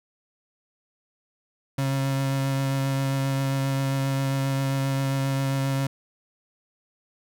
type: tone with vibrato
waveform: 35% pulse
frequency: 135.9 Hz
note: C#3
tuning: 34 cents flat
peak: -21 dBFS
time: 1.78-5.87 s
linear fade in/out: 5 ms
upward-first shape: triangle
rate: 7.5 Hz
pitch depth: 15 cents each way
effects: none